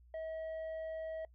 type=tone with tanh clipping; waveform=triangle; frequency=641 Hz; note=E5; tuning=49 cents flat; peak=-40 dBFS; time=0.14-1.25 s; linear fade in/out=2 ms; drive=9 dB; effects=noise-tail reverb RT60 0.1 s tail -23 dB re dry + added 60 Hz sine -59 dBFS peak until 1.34 s